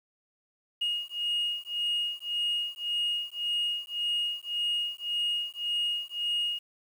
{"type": "beating tone pair", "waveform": "sine", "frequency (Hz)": [2865, 2866.8], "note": ["F7", "F7"], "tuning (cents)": [44, 45], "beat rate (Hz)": 1.8, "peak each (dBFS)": -30, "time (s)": [0.81, 6.59], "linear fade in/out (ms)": 10, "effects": ["tanh soft clip ceiling -23 dBFS", "9-bit"]}